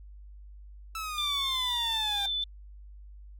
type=exponential sweep; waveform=sawtooth; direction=down; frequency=1323 to 788 Hz; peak=-30 dBFS; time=0.95-2.26 s; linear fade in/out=2 ms
type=tone with vibrato; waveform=sine; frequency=3535 Hz; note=A7; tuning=7 cents sharp; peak=-28 dBFS; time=1.18-2.44 s; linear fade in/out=2 ms; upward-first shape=triangle; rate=4 Hz; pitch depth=22 cents each way
effects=added 50 Hz sine -45 dBFS peak until 3.39 s + AAC 64 kbps